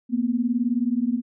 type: beating tone pair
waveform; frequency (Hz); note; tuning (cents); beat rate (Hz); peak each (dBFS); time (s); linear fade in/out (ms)
sine; 231.3 / 250.3; A#3 / B3; -13 / +23; 19; -23; 0.09-1.22; 50
effects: none